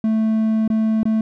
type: tone with dropouts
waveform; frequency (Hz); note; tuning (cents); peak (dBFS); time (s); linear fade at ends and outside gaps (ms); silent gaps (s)
triangle; 220; A3; 0; -13; 0.04-1.21; 2; 0.678-0.701 / 1.032-1.054
effects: none